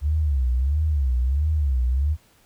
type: tone with vibrato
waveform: sine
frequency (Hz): 69.3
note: C#2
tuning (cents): 0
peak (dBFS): -18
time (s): 0.01-2.17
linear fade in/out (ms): 50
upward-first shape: sine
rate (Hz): 1.5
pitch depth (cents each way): 210
effects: pink hiss -58 dBFS RMS until 2.45 s